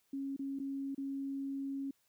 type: tone with dropouts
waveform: sine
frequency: 274.2 Hz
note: C#4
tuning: 19 cents flat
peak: -36 dBFS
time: 0.13-1.91 s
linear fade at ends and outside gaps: 5 ms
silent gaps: 0.365-0.392 / 0.59-0.598 / 0.948-0.978 s
effects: white hiss -75 dBFS RMS until 2.08 s